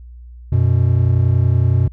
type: tone pair together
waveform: triangle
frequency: 92 / 122.8 Hz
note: F#2 / B2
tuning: -9 / -9 cents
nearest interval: perfect fourth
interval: 500 cents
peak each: -12 dBFS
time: 0.52-1.88 s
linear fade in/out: 5 ms
effects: added 60 Hz sine -34 dBFS peak until 1.92 s